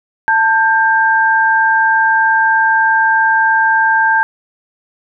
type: tone pair together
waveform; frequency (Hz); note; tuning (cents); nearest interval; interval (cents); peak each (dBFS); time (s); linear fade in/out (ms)
sine; 890 / 1585.8; A5 / G6; +20 / +20; minor seventh; 1000; -12 / -11; 0.28-4.23; 0
effects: none